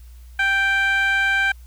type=tone with band-pass filter; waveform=15% pulse; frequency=784 Hz; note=G5; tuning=in tune; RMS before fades=-19 dBFS; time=0.39-1.52 s; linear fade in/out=5 ms; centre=1700 Hz; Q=2.2; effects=added 60 Hz sine -39 dBFS peak until 1.66 s + white hiss -57 dBFS RMS until 1.66 s